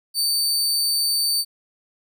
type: tone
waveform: sawtooth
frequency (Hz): 4574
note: D8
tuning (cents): -47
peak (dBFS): -16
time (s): 0.14-1.45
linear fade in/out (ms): 50
effects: none